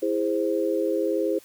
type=chord; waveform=sine; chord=E augmented; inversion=none; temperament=equal with one note detuned; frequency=329.6 / 410.5 / 523.3 Hz; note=E4 / G#4 / B#4; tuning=0 / -20 / 0 cents; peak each=-26 dBFS; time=0.02-1.39 s; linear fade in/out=10 ms; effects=white hiss -53 dBFS RMS until 1.44 s